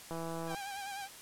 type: click train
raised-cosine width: 1 ms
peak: -27 dBFS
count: 73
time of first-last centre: 0.11-0.546 s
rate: 165 Hz
type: tone with vibrato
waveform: sawtooth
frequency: 795 Hz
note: G5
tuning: 24 cents sharp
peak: -36 dBFS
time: 0.46-1.09 s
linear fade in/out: 50 ms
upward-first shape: sine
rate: 9.9 Hz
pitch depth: 50 cents each way
effects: white hiss -51 dBFS RMS until 1.21 s + low-pass 12000 Hz 12 dB/octave